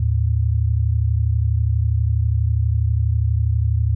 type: tone pair together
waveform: sine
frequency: 77.73 / 110 Hz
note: D#2 / A2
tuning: -1 / 0 cents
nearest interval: tritone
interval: 601 cents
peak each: -18 dBFS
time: 0-3.95 s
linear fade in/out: 5 ms
effects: none